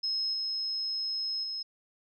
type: tone with level steps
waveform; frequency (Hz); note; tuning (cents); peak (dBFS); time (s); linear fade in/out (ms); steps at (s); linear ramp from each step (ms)
sine; 5160; E8; -38; -28 / -30 / -33; 0.03-1.63; 10; 0.33 / 1.43; 10
effects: none